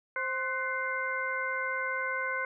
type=harmonic tone with a mistuned harmonic; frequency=523.3 Hz; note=C5; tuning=in tune; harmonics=1 / 2 / 3 / 4; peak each=-38 / -36 / -33 / -35 dBFS; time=0.16-2.45 s; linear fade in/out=2 ms; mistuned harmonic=3; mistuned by=-76 cents; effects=none